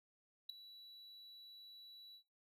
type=tone with ADSR envelope; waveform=triangle; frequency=3934 Hz; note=B7; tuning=7 cents flat; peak=-37 dBFS; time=0.49-2.23 s; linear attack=7 ms; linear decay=5 ms; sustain=-17 dB; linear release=84 ms; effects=noise-tail reverb RT60 0.3 s tail -25 dB re dry